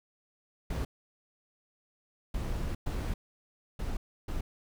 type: noise bursts at uneven times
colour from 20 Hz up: brown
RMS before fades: -33 dBFS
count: 5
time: 0.7-0.85 / 2.34-2.75 / 2.86-3.14 / 3.79-3.97 / 4.28-4.41 s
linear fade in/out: 5 ms
effects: none